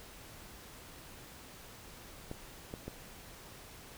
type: clicks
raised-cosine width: 2 ms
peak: -27 dBFS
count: 3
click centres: 2.314 / 2.739 / 2.88 s
effects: pink hiss -52 dBFS RMS until 3.97 s